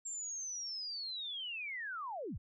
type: linear sweep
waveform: sine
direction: down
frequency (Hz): 7459 to 34.65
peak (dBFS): -39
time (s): 0.05-2.38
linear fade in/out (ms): 10
effects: none